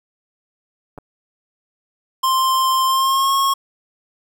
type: clicks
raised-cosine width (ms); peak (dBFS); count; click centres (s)
1; -22; 2; 0.978 / 0.985
type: tone with pitch glide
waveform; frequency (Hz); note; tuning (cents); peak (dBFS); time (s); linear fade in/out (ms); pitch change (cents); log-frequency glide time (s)
square; 1049 to 1091; C6 to C#6; +4 to -28; -15; 2.23-3.54; 10; +68; 2.85-3.33
effects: 9-bit